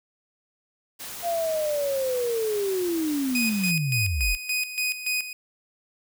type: noise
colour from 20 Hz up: white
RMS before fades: -37 dBFS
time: 0.99-3.72 s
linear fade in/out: 20 ms
type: linear sweep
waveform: sine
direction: down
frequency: 698.5 to 33.17 Hz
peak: -23 dBFS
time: 1.22-4.37 s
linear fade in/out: 50 ms
type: tone with tremolo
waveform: sawtooth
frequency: 2495 Hz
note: D#7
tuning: 4 cents sharp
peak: -20 dBFS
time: 3.35-5.33 s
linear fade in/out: 2 ms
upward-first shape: square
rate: 3.5 Hz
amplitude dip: 70%
effects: none

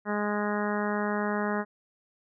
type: harmonic tone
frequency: 207.7 Hz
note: G#3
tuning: in tune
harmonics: 1 / 2 / 3 / 4 / 5 / 6 / 7 / 8 / 9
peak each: -30 / -33 / -35 / -36 / -37 / -38 / -38 / -39 / -40 dBFS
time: 0.05-1.65 s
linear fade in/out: 50 ms
effects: none

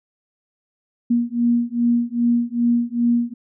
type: beating tone pair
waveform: sine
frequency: 236.4 / 238.9 Hz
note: A#3 / A#3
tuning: +24 / +43 cents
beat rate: 2.5 Hz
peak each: -19 dBFS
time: 1.1-3.34 s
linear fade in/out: 10 ms
effects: none

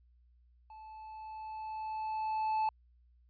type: tone with level ramp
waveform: triangle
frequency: 871 Hz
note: A5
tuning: 18 cents flat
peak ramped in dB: -47 to -26 dBFS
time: 0.7-2.69 s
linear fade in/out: 2 ms
effects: added 60 Hz sine -62 dBFS peak until 3.29 s + resampled to 11025 Hz

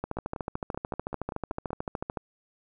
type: two click trains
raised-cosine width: 1 ms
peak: -21 / -17 dBFS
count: 9 / 30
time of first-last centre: 0.17-1.706 / 0.04-2.172 s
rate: 5.21 / 13.6 Hz
effects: none

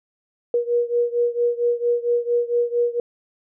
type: beating tone pair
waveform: sine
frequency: 476.6 / 481 Hz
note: A#4 / B4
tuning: +38 / -46 cents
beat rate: 4.4 Hz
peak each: -20 / -22 dBFS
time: 0.54-3 s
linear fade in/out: 2 ms
effects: none

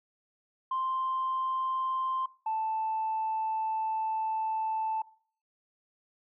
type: tone pair in turn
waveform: sine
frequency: 1046.5 / 879.9 Hz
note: C6 / A5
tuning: 0 / 0 cents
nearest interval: minor third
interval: 300 cents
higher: first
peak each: -27 dBFS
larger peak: neither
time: 0.71-2.26 / 2.46-5.02 s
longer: second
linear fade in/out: 5 ms
effects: noise-tail reverb RT60 0.5 s tail -21 dB re dry + tanh soft clip ceiling -24 dBFS

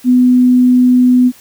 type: tone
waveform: sine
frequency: 250 Hz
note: B3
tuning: 21 cents sharp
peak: -5 dBFS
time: 0.04-1.32 s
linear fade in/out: 50 ms
effects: white hiss -42 dBFS RMS until 1.4 s

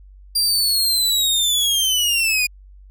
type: linear sweep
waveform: sawtooth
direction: down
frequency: 4777 to 2427 Hz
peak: -13 dBFS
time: 0.35-2.47 s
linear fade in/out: 10 ms
effects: added 48 Hz sine -41 dBFS peak until 2.9 s

